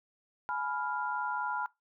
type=chord; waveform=sine; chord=F diminished; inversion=first; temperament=equal with one note detuned; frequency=843.7 / 987.8 / 1396.9 Hz; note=Ab5 / Cb6 / F6; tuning=+27 / 0 / 0 cents; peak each=-37 / -35 / -36 dBFS; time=0.49-1.66 s; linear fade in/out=0 ms; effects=noise-tail reverb RT60 0.2 s tail -21 dB re dry